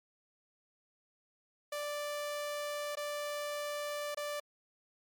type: tone with dropouts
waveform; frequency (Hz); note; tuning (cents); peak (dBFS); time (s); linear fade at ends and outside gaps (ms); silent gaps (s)
sawtooth; 587.3; D5; 0; -32; 1.72-4.4; 5; 2.954-2.97 / 4.147-4.171
effects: MP3 96 kbps